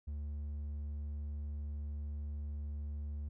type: tone with hard clipping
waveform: sine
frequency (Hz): 73.42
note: D2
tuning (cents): 0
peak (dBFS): -39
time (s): 0.07-3.29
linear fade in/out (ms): 10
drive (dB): 3
effects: none